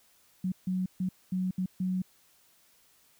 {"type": "tone bursts at uneven times", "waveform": "sine", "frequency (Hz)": 185, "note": "F#3", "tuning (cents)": 0, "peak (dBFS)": -27, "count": 6, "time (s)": [[0.44, 0.52], [0.67, 0.86], [1, 1.09], [1.32, 1.51], [1.58, 1.66], [1.8, 2.02]], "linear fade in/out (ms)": 5, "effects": ["white hiss -64 dBFS RMS until 3.19 s"]}